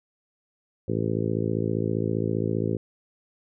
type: harmonic tone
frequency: 55.1 Hz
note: A1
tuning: 3 cents sharp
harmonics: 2 / 3 / 4 / 5 / 6 / 7 / 8 / 9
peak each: -29 / -30 / -32 / -33 / -32 / -31 / -33 / -36 dBFS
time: 0.88-2.77 s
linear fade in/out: 5 ms
effects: none